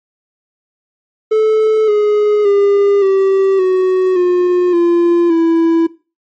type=tone with pitch steps; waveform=triangle; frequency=435.4 / 418.6 / 402.5 / 387 / 372.1 / 357.8 / 344 / 330.7 Hz; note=A4 / G#4 / G4 / G4 / F#4 / F4 / F4 / E4; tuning=-18 / +14 / +46 / -22 / +10 / +42 / -26 / +6 cents; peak=-6 dBFS; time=1.31-5.87 s; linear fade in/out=10 ms; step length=570 ms; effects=noise-tail reverb RT60 0.3 s tail -18 dB re dry + MP3 32 kbps